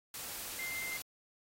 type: tone in noise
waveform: sine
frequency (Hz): 2091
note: C7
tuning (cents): -2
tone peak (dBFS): -38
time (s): 0.59-0.97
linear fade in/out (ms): 2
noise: white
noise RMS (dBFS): -43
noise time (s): 0.14-1.02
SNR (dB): +2
effects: AAC 48 kbps